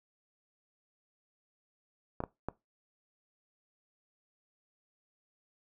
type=clicks; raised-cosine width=1 ms; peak=-20 dBFS; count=3; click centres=2.204 / 2.238 / 2.486 s; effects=noise-tail reverb RT60 0.2 s tail -20 dB re dry